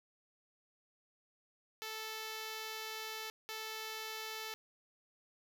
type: tone bursts at uneven times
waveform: 5% pulse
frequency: 439 Hz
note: A4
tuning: 4 cents flat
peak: -30 dBFS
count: 2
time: 1.82-3.3 / 3.49-4.54 s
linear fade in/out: 0 ms
effects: none